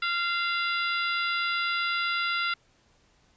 harmonic tone with a mistuned harmonic, 692 Hz, F5, 16 cents flat, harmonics 2 / 3 / 4 / 5 / 6 / 7, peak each -28 / -32 / -34 / -36 / -38 / -39 dBFS, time 0.02-2.54 s, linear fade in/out 5 ms, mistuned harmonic 6, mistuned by -80 cents, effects pink hiss -64 dBFS RMS until 3.36 s + resampled to 16000 Hz

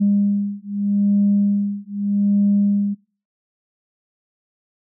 sine beating tone pair, 202 / 202.81 Hz, G#3 / G#3, -48 / -41 cents, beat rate 0.81 Hz, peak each -18 dBFS, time 0-2.95 s, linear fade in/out 20 ms, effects noise-tail reverb RT60 0.4 s tail -26 dB re dry + tanh soft clip ceiling -8 dBFS

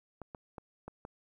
clicks, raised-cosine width 1 ms, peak -29 dBFS, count 5, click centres 0.217 / 0.348 / 0.582 / 0.88 / 1.051 s, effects 11-bit

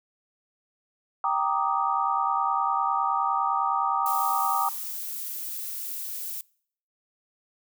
sine chord, Eb major seventh, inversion first, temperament equal, 784 / 932.3 / 1174.7 / 1244.5 Hz, G5 / Bb5 / D6 / Eb6, 0 / 0 / 0 / 0 cents, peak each -28 dBFS, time 1.24-4.69 s, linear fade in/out 2 ms
violet noise, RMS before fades -34 dBFS, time 4.06-6.41 s, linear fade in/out 0 ms
effects noise-tail reverb RT60 0.6 s tail -25 dB re dry

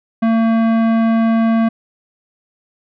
sine tone with tanh clipping, 226.3 Hz, A3, 49 cents sharp, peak -13 dBFS, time 0.22-1.69 s, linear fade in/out 10 ms, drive 16 dB, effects none

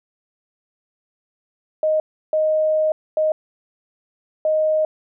sine tone bursts at uneven times, 622.3 Hz, D#5, in tune, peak -15 dBFS, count 4, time 1.83-2 / 2.33-2.92 / 3.17-3.32 / 4.45-4.85 s, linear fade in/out 2 ms, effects none

